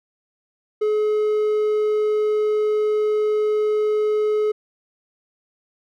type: tone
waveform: triangle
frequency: 425.4 Hz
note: G#4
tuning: 42 cents sharp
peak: -15 dBFS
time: 0.81-4.52 s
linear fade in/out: 10 ms
effects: none